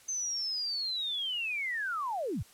sine linear sweep, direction down, 6272 to 58.27 Hz, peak -31 dBFS, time 0.08-2.43 s, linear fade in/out 10 ms, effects white hiss -58 dBFS RMS until 2.53 s + low-pass 12000 Hz 12 dB/octave

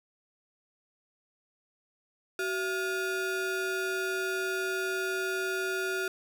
square ring-modulated tone, 524 Hz, C5, 2 cents sharp, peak -27 dBFS, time 2.39-6.08 s, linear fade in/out 2 ms, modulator 902 Hz, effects none

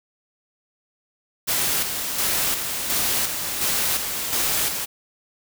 white noise with tremolo, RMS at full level -22 dBFS, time 1.47-4.86 s, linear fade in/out 20 ms, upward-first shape square, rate 1.4 Hz, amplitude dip 45%, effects none

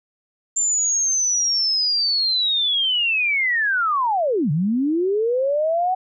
sine linear two-way sweep, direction down then up, 7280 to 138.4 to 756 Hz, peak -17 dBFS, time 0.56-5.95 s, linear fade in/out 10 ms, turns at 4.51 s, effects none

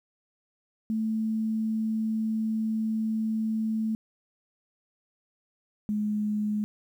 sine tone pair in turn, 220 / 210.5 Hz, A3 / G#3, 0 / +24 cents, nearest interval minor second, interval 76 cents, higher first, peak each -25 dBFS, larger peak neither, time 0.9-3.95 / 5.89-6.64 s, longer first, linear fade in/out 0 ms, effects 10-bit

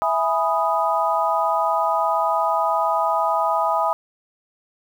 sine chord, E major seventh, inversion none, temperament equal, 659.3 / 830.6 / 987.8 / 1244.5 Hz, E5 / G#5 / B5 / D#6, 0 / 0 / 0 / 0 cents, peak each -23 dBFS, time 0.02-3.93 s, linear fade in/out 0 ms, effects 8-bit

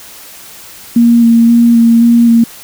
sine tone with vibrato, 233.1 Hz, A#3, in tune, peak -3 dBFS, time 0.96-2.44 s, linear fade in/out 5 ms, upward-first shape square, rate 1.9 Hz, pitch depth 14 cents each way, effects white hiss -33 dBFS RMS until 2.63 s

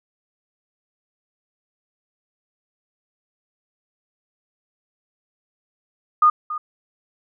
sine tone with echo, 1225 Hz, D#6, 27 cents flat, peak -10 dBFS, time 6.22-6.3 s, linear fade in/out 5 ms, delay 280 ms, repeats 1, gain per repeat -14 dB, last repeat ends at 6.58 s, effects none

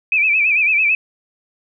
sine tone with vibrato, 2454 Hz, D#7, 25 cents flat, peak -12 dBFS, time 0.12-0.95 s, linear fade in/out 2 ms, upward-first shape sine, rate 9 Hz, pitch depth 110 cents each way, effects none

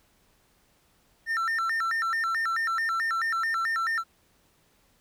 triangle tone with vibrato, 1561 Hz, G6, 8 cents flat, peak -23 dBFS, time 1.26-4.04 s, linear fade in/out 50 ms, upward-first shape square, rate 4.6 Hz, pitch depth 260 cents each way, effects pink hiss -65 dBFS RMS until 5 s

